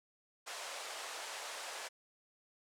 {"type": "band-pass noise", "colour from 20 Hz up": "pink", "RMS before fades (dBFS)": -45, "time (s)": [0.46, 1.89], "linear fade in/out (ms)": 20, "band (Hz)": [550, 9400], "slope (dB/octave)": 24, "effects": []}